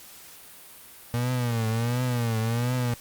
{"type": "tone with vibrato", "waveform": "35% pulse", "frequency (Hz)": 118.4, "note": "A#2", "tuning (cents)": 27, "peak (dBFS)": -22, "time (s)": [1.14, 2.94], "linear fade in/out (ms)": 0, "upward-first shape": "triangle", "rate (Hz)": 1.4, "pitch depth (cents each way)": 130, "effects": ["white hiss -47 dBFS RMS until 3 s", "Opus 48 kbps"]}